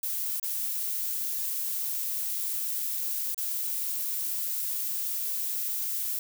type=noise with dropouts; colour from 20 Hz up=violet; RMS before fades=-31 dBFS; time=0.03-6.19 s; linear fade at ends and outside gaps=2 ms; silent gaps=0.398-0.428 / 3.345-3.378 s; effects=none